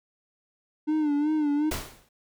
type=tone with vibrato; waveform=triangle; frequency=299.3 Hz; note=D4; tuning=33 cents sharp; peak=-20 dBFS; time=0.87-1.71 s; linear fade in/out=20 ms; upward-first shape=sine; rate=2.7 Hz; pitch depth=70 cents each way
type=noise with exponential decay; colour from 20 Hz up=pink; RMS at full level=-27 dBFS; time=1.71-2.09 s; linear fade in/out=5 ms; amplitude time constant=82 ms
effects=none

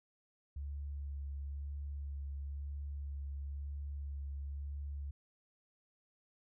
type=tone with vibrato; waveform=sine; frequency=70.7 Hz; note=C#2; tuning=35 cents sharp; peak=-39 dBFS; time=0.56-5.11 s; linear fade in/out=5 ms; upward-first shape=sine; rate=1 Hz; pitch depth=17 cents each way; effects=none

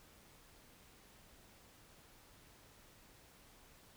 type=silence; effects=pink hiss -63 dBFS RMS until 3.96 s

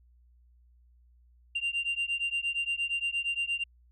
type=beating tone pair; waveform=sine; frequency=2776 / 2784.6 Hz; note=F7 / F7; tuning=-11 / -6 cents; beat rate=8.6 Hz; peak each=-30 dBFS; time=1.55-3.64 s; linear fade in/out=10 ms; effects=tanh soft clip ceiling -25 dBFS + added 60 Hz sine -58 dBFS peak until 3.91 s

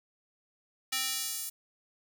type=tone with high-pass filter sweep; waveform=square; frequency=261.7 Hz; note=C4; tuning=in tune; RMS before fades=-34 dBFS; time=0.92-1.5 s; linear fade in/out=10 ms; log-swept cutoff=2400 to 9400 Hz; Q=0.73; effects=none

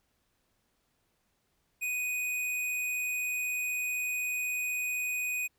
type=tone; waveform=square; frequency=2489 Hz; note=D#7; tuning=in tune; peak=-31 dBFS; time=1.81-5.48 s; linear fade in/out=20 ms; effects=pink hiss -75 dBFS RMS until 5.58 s

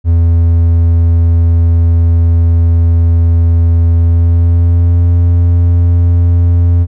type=tone with pitch glide; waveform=triangle; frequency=84 to 86.26 Hz; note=E2 to F2; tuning=+33 to -21 cents; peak=-3 dBFS; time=0.04-6.87 s; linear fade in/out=50 ms; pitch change=+46 cents; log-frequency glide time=3.95-5.05 s; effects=none

